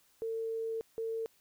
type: tone bursts at uneven times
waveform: sine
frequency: 450.7 Hz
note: A4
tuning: 42 cents sharp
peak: -33 dBFS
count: 2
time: 0.22-0.81 / 0.98-1.26 s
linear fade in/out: 0 ms
effects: white hiss -68 dBFS RMS until 1.4 s